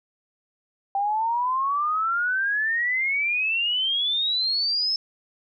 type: exponential sweep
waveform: sine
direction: up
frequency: 784 to 5280 Hz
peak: -21 dBFS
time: 0.95-4.96 s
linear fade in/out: 2 ms
effects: none